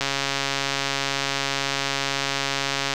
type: click train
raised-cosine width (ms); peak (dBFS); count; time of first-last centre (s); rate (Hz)
0.2; -6; 405; 0.01-2.938; 138
effects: none